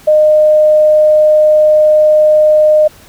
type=tone; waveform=sine; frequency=612 Hz; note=D#5; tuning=29 cents flat; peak=-4 dBFS; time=0.07-2.88 s; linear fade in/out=10 ms; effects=pink hiss -40 dBFS RMS until 3.08 s